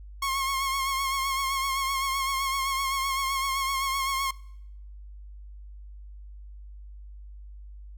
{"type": "tone with vibrato", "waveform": "sawtooth", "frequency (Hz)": 1084, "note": "C#6", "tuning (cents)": -39, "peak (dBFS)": -22, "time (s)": [0.22, 4.31], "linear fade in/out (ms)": 5, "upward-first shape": "triangle", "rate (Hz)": 7.8, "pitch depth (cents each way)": 48, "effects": ["noise-tail reverb RT60 0.8 s tail -24 dB re dry", "added 50 Hz sine -41 dBFS peak until 7.97 s"]}